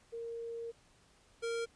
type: tone pair in turn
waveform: sine / square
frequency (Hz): 463.5 / 463.5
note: A#4 / A#4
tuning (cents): -10 / -10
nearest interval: unison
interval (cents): 0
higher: neither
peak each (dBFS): -39 / -35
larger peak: second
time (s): 0.12-0.72 / 1.42-1.66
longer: first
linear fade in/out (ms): 20
effects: pink hiss -66 dBFS RMS until 1.75 s + resampled to 22050 Hz